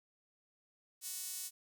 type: tone with high-pass filter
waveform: sawtooth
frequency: 370 Hz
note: F#4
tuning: in tune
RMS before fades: -43 dBFS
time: 1.01-1.51 s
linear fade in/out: 50 ms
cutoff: 7500 Hz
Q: 1
effects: none